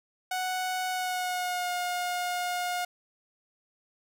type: tone with pitch glide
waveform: sawtooth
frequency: 740 to 715.2 Hz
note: F#5 to F5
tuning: 0 to +41 cents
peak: -25 dBFS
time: 0.31-2.85 s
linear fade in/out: 5 ms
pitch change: -59 cents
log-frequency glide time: 0.9-1.7 s
effects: none